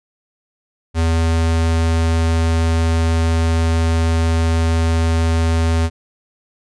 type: tone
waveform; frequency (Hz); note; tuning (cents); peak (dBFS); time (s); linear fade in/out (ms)
square; 82.1; E2; -6; -14; 0.94-5.9; 50
effects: resampled to 22050 Hz

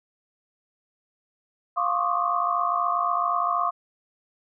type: tone cluster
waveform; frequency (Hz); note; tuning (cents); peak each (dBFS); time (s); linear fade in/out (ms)
sine; 700 / 1059 / 1107 / 1163 / 1236; F5 / C6 / C#6 / D6 / D#6; +4 / +21 / -3 / -17 / -12; -28; 1.76-3.71; 20
effects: none

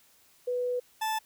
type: tone pair in turn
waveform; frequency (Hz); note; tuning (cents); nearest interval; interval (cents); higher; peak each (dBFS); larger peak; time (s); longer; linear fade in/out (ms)
sine / 40% pulse; 493.9 / 876.2; B4 / A5; 0 / -7; minor seventh; 993; second; -27; neither; 0.47-0.8 / 1.01-1.19; first; 10
effects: white hiss -62 dBFS RMS until 1.25 s

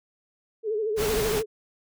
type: tone with vibrato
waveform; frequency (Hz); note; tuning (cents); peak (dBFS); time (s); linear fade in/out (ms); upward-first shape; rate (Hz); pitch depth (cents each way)
sine; 430.9; A4; -36; -24; 0.63-1.46; 50; sine; 13; 80
type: noise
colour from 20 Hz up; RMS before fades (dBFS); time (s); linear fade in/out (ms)
pink; -29; 0.96-1.43; 50
effects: none

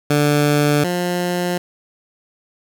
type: tone pair in turn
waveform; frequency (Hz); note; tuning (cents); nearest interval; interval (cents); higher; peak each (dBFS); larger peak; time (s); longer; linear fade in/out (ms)
15% pulse; 146.9 / 177.31; D3 / F3; +1 / +27; minor third; 326; second; -7 / -12; first; 0.1-0.84 / 0.84-1.58; neither; 5
effects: none

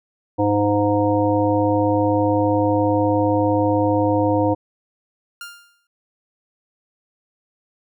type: harmonic tone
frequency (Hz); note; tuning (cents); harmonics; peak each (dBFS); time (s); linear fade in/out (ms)
103.1; G#2; -12; 1 / 3 / 5 / 7 / 9; -23 / -19 / -20 / -25 / -24; 0.38-4.55; 20
type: tone with exponential decay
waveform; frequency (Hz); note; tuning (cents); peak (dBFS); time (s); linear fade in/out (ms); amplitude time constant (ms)
sawtooth; 1400; F6; +4; -26; 5.41-5.87; 2; 98
effects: none

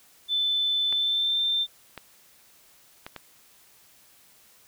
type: tone with pitch glide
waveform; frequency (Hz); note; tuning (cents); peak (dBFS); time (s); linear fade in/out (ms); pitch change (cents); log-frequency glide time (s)
sine; 3520 to 3577; A7 to A7; 0 to +28; -22; 0.28-1.67; 50; +28; 0.91-1.39
type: clicks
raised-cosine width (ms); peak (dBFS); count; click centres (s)
0.3; -21; 4; 0.926 / 1.977 / 3.065 / 3.163
effects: white hiss -57 dBFS RMS until 4.67 s

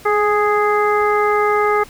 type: harmonic tone with a mistuned harmonic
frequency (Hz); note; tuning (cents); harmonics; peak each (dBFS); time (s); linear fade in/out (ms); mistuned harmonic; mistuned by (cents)
415.3; G#4; 0; 1 / 2 / 3 / 4 / 5; -16 / -20 / -18 / -27 / -24; 0.05-1.84; 10; 1; +18
effects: pink hiss -42 dBFS RMS until 1.89 s

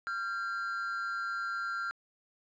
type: tone pair together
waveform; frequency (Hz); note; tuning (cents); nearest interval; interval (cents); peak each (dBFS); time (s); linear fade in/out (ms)
triangle; 1379.9 / 1588; F6 / G6; -21 / +22; major second; 243; -32 / -37; 0.07-1.91; 0
effects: resampled to 16000 Hz + 11-bit

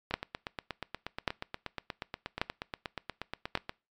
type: two click trains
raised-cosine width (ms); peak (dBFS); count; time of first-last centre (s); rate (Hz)
0.3; -19 / -11; 31 / 4; 0.11-3.694 / 0.14-3.553; 8.37 / 0.879
effects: noise-tail reverb RT60 0.3 s tail -23 dB re dry + MP3 96 kbps

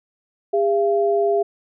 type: tone pair together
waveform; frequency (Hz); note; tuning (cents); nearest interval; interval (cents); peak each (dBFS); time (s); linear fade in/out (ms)
sine; 404.9 / 681; G#4 / F5; -44 / -44; major sixth; 900; -17 / -20; 0.53-1.43; 10
effects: none

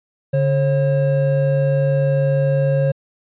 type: tone pair together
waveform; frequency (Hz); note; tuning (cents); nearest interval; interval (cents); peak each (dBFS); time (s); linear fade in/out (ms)
triangle; 143 / 539.9; D3 / C#5; -46 / -46; octave + major seventh; 2300; -14 / -16; 0.33-2.92; 10
effects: resampled to 8000 Hz

